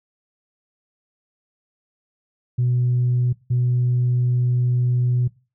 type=tone bursts at uneven times; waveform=sine; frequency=123.47 Hz; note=B2; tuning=in tune; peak=-15 dBFS; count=2; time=2.58-3.33 / 3.5-5.28 s; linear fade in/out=10 ms; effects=noise-tail reverb RT60 0.3 s tail -20 dB re dry + tanh soft clip ceiling -13 dBFS